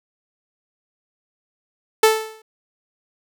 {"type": "tone with exponential decay", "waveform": "sawtooth", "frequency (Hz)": 438.9, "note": "A4", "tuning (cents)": -4, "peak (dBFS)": -4, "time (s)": [2.03, 2.42], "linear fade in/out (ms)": 5, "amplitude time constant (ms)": 83, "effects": []}